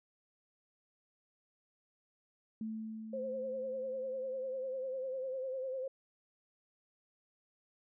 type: tone with exponential decay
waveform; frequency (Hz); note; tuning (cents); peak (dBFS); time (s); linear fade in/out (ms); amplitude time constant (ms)
sine; 220; A3; 0; -36; 2.61-5.37; 2; 600
type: tone with vibrato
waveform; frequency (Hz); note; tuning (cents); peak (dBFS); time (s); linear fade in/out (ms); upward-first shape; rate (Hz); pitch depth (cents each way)
sine; 523.3; C5; 0; -36; 3.13-5.88; 5; triangle; 10; 64
effects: none